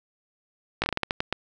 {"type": "slowing click train", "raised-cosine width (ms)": 0.3, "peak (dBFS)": -8, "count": 10, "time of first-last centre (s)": [0.82, 1.326], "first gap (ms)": 18, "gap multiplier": 1.27, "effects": []}